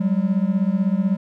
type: beating tone pair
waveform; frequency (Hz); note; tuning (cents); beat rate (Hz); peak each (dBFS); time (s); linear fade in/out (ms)
triangle; 185 / 201; F#3 / G3; 0 / +44; 16; -18; 0-1.17; 10
effects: none